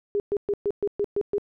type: tone bursts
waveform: sine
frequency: 407.9 Hz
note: G#4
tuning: 31 cents flat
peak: -21 dBFS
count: 8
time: 0.15-1.382 s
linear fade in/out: 0 ms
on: 49 ms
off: 120 ms
effects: none